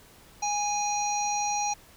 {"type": "harmonic tone", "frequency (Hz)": 825, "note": "G#5", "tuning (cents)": -12, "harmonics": [1, 3, 5, 7, 8], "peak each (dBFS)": [-27, -37, -39, -32, -39], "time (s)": [0.42, 1.74], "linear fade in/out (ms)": 10, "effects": ["pink hiss -54 dBFS RMS until 1.96 s"]}